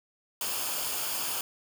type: noise with comb filter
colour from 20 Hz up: white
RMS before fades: -32 dBFS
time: 0.41-1.41 s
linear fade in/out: 2 ms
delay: 0.51 ms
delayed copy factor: -0.55
effects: none